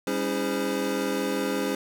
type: tone cluster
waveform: square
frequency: 198.3 / 277.2 / 322.6 / 408.7 / 513 Hz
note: G3 / C#4 / E4 / G#4 / C5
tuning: +20 / 0 / -37 / -28 / -34 cents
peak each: -34 / -31 / -35 / -32 / -32 dBFS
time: 0.07-1.75 s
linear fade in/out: 2 ms
effects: none